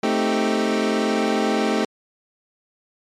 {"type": "chord", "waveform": "25% pulse", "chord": "A half-diminished seventh", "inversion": "none", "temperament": "equal", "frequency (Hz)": [220, 261.6, 311.1, 392], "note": ["A3", "C4", "Eb4", "G4"], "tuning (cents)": [0, 0, 0, 0], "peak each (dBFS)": [-18, -22, -22, -21], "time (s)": [0.03, 1.85], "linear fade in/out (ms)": 5, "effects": ["low-pass 6000 Hz 12 dB/octave", "MP3 64 kbps"]}